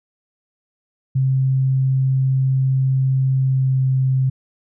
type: tone with pitch glide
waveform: sine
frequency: 132.5 to 131.51 Hz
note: C3 to C3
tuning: +22 to +9 cents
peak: -14 dBFS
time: 1.15-4.3 s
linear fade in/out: 10 ms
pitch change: -13 cents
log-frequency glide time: 3.39-3.82 s
effects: none